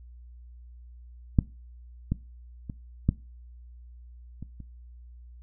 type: clicks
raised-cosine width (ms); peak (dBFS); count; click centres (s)
5; -6 / -13 / -22 / -8 / -25 / -30; 6; 1.388 / 2.12 / 2.698 / 3.09 / 4.426 / 4.603
effects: noise-tail reverb RT60 0.3 s tail -21 dB re dry + added 60 Hz sine -45 dBFS peak until 5.42 s